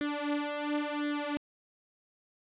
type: tone with flanger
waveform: sawtooth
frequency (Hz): 293.7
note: D4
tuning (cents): 0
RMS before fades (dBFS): -33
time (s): 0.01-1.37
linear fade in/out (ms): 0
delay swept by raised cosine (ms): 0.55 to 4.95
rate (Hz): 0.94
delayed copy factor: +0.85
effects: resampled to 8000 Hz + 11-bit